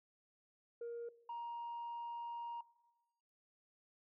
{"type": "tone pair in turn", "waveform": "sine", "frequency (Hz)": [470.2, 940.9], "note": ["A#4", "A#5"], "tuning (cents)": [15, 16], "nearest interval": "octave", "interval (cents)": 1201, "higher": "second", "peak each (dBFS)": [-40, -40], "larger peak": "neither", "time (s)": [[0.81, 1.09], [1.29, 2.61]], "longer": "second", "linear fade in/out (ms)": 5, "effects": ["noise-tail reverb RT60 1.0 s tail -19 dB re dry", "tanh soft clip ceiling -40 dBFS"]}